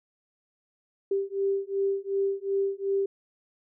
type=beating tone pair; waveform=sine; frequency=392 / 394.7 Hz; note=G4 / G4; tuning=0 / +12 cents; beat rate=2.7 Hz; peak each=-28 dBFS; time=1.11-3.06 s; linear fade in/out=5 ms; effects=none